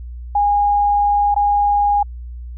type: tone with dropouts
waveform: sine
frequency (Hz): 819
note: G#5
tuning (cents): -24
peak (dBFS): -12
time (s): 0.35-2.03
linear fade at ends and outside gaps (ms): 5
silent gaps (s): 1.344-1.362
effects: added 60 Hz sine -28 dBFS peak until 2.57 s